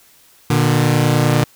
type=tone pair together; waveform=sawtooth; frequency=119.89 / 150 Hz; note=A#2 / D3; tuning=+49 / +37 cents; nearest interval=major third; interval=388 cents; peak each=-11 dBFS; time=0.5-1.44 s; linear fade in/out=5 ms; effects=white hiss -50 dBFS RMS until 1.55 s